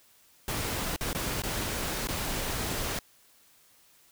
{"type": "noise with dropouts", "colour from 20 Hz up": "pink", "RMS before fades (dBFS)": -32, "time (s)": [0.48, 2.99], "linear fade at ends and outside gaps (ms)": 2, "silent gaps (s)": [[0.962, 1.009], [1.131, 1.148], [1.421, 1.435], [2.073, 2.086]], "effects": ["white hiss -61 dBFS RMS until 4.11 s"]}